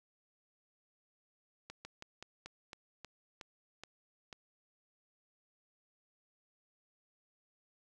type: slowing click train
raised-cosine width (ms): 0.2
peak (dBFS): -29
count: 10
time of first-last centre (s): 1.7-4.328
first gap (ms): 150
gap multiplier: 1.16
effects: none